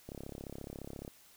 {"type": "click train", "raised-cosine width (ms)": 2, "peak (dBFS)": -30, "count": 35, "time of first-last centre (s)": [0.09, 1.078], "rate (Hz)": 34.4, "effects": ["white hiss -61 dBFS RMS until 1.36 s"]}